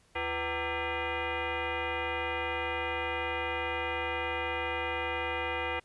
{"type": "tone with frequency modulation", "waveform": "sine", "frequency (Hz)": 761, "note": "F#5", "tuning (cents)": 48, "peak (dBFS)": -30, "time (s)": [0.15, 5.8], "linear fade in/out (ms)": 10, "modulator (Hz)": 419, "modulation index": 4.5, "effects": ["pink hiss -65 dBFS RMS until 5.84 s", "resampled to 24000 Hz"]}